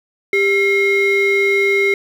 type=ring-modulated tone; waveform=triangle; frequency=873 Hz; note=A5; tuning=14 cents flat; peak=-7 dBFS; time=0.33-1.94 s; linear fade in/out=2 ms; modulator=1270 Hz; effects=7-bit